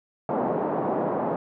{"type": "band-pass noise", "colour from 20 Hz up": "white", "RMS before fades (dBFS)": -26, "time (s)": [0.29, 1.36], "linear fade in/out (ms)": 2, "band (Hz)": [160, 840], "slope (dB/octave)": 24, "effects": []}